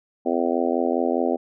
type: harmonic tone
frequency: 84.9 Hz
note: F2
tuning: 48 cents flat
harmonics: 3 / 4 / 5 / 6 / 7 / 8 / 9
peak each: -25 / -26 / -27 / -28 / -28 / -29 / -30 dBFS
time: 0.25-1.37 s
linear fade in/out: 20 ms
effects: none